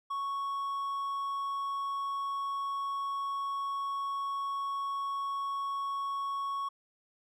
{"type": "tone", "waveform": "triangle", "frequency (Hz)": 1108.7, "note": "C#6", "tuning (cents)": 0, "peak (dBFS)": -30, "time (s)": [0.1, 6.69], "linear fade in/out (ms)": 10, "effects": []}